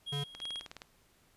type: tone with tremolo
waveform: triangle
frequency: 3276 Hz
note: G#7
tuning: 24 cents flat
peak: -36 dBFS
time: 0.06-0.67 s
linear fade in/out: 20 ms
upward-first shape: square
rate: 2.8 Hz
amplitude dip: 75%
type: tone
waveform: square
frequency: 142.9 Hz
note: D3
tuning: 47 cents flat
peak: -35 dBFS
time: 0.12-0.24 s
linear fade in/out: 10 ms
type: click train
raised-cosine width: 0.2 ms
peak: -27 dBFS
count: 10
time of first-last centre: 0.35-0.819 s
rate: 19.2 Hz
effects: pink hiss -67 dBFS RMS until 1.36 s + resampled to 32000 Hz